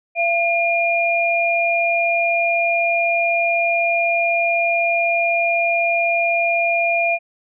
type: tone pair together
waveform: sine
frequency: 680 / 2416 Hz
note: F5 / D7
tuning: -46 / +48 cents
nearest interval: octave + minor seventh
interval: 2194 cents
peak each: -18 dBFS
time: 0.15-7.19 s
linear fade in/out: 50 ms
effects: none